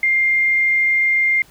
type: tone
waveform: sine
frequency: 2109 Hz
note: C7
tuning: 13 cents sharp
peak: -13 dBFS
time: 0.03-1.42 s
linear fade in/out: 2 ms
effects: pink hiss -49 dBFS RMS until 1.5 s